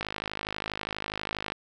click train, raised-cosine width 0.3 ms, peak -15 dBFS, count 80, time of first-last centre 0.01-1.521 s, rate 52.3 Hz, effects none

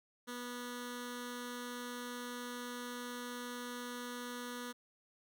10% pulse tone with notch filter, 244.4 Hz, B3, 18 cents flat, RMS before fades -44 dBFS, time 0.27-4.73 s, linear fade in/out 20 ms, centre 720 Hz, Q 1.4, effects none

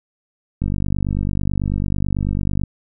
click train, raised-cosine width 5 ms, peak -9 dBFS, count 100, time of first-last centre 0.62-2.636 s, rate 49.1 Hz, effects none

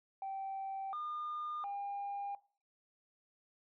sine tone with pitch steps, 777 / 1213 / 804 Hz, G5 / D#6 / G5, -16 / -44 / +44 cents, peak -37 dBFS, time 0.22-2.35 s, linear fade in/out 2 ms, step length 710 ms, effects noise-tail reverb RT60 0.4 s tail -19 dB re dry + tanh soft clip ceiling -35 dBFS

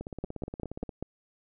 two click trains, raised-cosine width 2 ms, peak -24 / -20 dBFS, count 16 / 5, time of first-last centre 0.01-0.892 / 0.24-1.026 s, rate 17 / 5.09 Hz, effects none

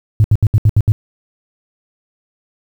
sine tone bursts, 106.6 Hz, G#2, 46 cents sharp, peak -5 dBFS, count 7, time 0.2-0.92 s, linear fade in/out 0 ms, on 42 ms, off 71 ms, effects tanh soft clip ceiling -2 dBFS + 7-bit

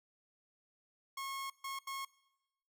sawtooth tone bursts at uneven times, 1088 Hz, C#6, 33 cents flat, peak -36 dBFS, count 3, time 1.17-1.5 / 1.64-1.79 / 1.87-2.05 s, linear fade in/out 5 ms, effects noise-tail reverb RT60 0.9 s tail -21 dB re dry

